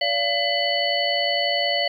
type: tone cluster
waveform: sine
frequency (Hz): 577 / 688 / 2010 / 2995 / 4447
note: D5 / F5 / B6 / F#7 / C#8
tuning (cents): -31 / -26 / +30 / +20 / +5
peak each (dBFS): -26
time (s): 0.01-1.88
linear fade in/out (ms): 5
effects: 9-bit